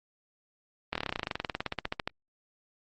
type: slowing click train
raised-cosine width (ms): 0.3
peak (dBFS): -14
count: 26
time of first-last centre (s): 0.93-2.075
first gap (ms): 24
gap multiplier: 1.05
effects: Opus 32 kbps